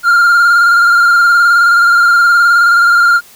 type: tone with vibrato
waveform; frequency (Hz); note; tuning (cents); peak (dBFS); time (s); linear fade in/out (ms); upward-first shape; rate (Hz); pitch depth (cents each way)
triangle; 1399; F6; +3; -3; 0.03-3.21; 50; square; 19; 26
effects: white hiss -40 dBFS RMS until 3.35 s